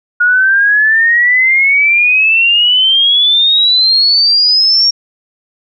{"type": "exponential sweep", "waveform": "sine", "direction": "up", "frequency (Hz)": [1436, 5588], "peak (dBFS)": -6, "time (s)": [0.2, 4.91], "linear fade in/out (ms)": 10, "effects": []}